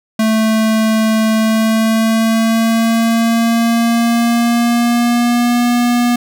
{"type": "tone with pitch glide", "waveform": "square", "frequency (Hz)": [220, 241.3], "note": ["A3", "B3"], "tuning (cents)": [0, -40], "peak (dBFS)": -11, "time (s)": [0.19, 6.16], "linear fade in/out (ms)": 5, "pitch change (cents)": 160, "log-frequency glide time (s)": [1.36, 5.65], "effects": []}